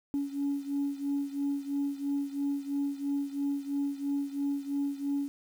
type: beating tone pair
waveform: sine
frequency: 280.9 / 283.9 Hz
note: C#4 / C#4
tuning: +23 / +41 cents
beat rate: 3 Hz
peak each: -30 / -33 dBFS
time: 0.14-5.28 s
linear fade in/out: 0 ms
effects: tanh soft clip ceiling -24 dBFS + 9-bit